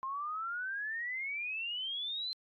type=exponential sweep; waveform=sine; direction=up; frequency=1047 to 4143 Hz; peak=-35 dBFS; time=0.03-2.33 s; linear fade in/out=0 ms; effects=AAC 64 kbps